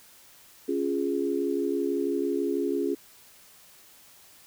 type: chord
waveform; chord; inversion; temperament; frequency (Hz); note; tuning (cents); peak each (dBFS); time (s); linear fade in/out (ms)
sine; Db major; none; equal; 277.2 / 349.2 / 415.3; Db4 / F4 / Ab4; 0 / 0 / 0; -29; 0.68-2.95; 10
effects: white hiss -54 dBFS RMS until 4.46 s